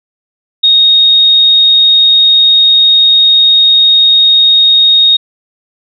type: tone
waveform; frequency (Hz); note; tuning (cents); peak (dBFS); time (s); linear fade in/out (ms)
sine; 3729; A#7; 0; -3; 0.63-5.17; 10
effects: none